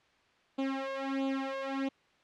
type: tone with flanger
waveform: sawtooth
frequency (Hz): 270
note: C#4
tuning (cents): -45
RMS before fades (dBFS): -34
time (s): 0.58-1.89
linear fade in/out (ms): 10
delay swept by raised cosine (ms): 0.27 to 1.87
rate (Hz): 1.5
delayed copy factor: +0.9
effects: white hiss -66 dBFS RMS until 2.23 s + low-pass 3000 Hz 12 dB/octave